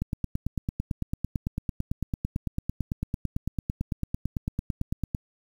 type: click train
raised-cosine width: 5 ms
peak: -15 dBFS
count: 47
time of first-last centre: 0.02-5.148 s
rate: 8.97 Hz
effects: 8-bit